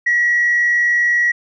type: tone with frequency modulation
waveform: sine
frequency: 1920 Hz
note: B6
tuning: 49 cents flat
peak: -11 dBFS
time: 0.06-1.32 s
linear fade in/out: 10 ms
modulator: 107 Hz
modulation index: 0.26
effects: tanh soft clip ceiling -8 dBFS